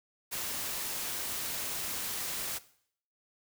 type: noise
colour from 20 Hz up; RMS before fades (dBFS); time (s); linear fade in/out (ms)
white; -36; 0.31-2.59; 20
effects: noise-tail reverb RT60 0.6 s tail -17 dB re dry